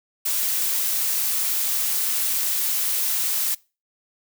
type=noise; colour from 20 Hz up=blue; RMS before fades=-23 dBFS; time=0.25-3.55 s; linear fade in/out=10 ms; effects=noise-tail reverb RT60 0.3 s tail -23 dB re dry